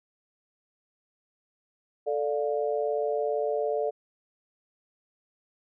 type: chord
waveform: sine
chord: D minor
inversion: second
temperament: just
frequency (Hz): 440.5 / 587.3 / 704.8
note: A4 / D5 / F5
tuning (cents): +2 / 0 / +16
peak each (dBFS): -28 / -29 / -33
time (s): 2.06-3.91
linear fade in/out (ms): 20
effects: none